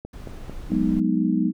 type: click train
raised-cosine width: 2 ms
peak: -21 dBFS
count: 4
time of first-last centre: 0.05-0.72 s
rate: 4.48 Hz
type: noise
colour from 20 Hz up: brown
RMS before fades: -35 dBFS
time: 0.13-1 s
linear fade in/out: 5 ms
type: chord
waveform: sine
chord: G# minor seventh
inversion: third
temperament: equal with one note detuned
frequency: 182.98 / 207.7 / 246.9 / 311.1 Hz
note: F#3 / G#3 / B3 / D#4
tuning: -19 / 0 / 0 / 0 cents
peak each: -24 dBFS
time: 0.69-1.53 s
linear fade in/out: 50 ms
effects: none